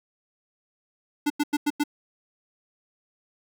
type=tone bursts; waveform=square; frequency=293.7 Hz; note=D4; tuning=in tune; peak=-21 dBFS; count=5; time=1.26-1.838 s; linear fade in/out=10 ms; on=42 ms; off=92 ms; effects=none